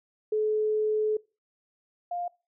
sine tone pair in turn, 429.2 / 702.8 Hz, A4 / F5, -43 / +11 cents, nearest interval major sixth, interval 854 cents, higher second, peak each -23 / -29 dBFS, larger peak first, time 0.32-1.17 / 2.11-2.28 s, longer first, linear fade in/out 5 ms, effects noise-tail reverb RT60 0.3 s tail -23 dB re dry

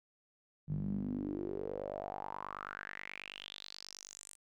sawtooth tone with band-pass filter sweep, 49.28 Hz, G1, 10 cents sharp, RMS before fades -42 dBFS, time 0.67-4.37 s, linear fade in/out 50 ms, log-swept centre 150 to 8900 Hz, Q 6.1, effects none

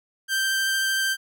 sawtooth tone with vibrato, 1568 Hz, G6, in tune, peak -18 dBFS, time 0.28-1.17 s, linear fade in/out 50 ms, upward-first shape triangle, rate 13 Hz, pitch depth 11 cents each way, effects none

